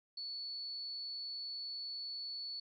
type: tone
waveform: sine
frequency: 4435 Hz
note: C#8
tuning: in tune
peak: -40 dBFS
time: 0.17-2.6 s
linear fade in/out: 5 ms
effects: MP3 48 kbps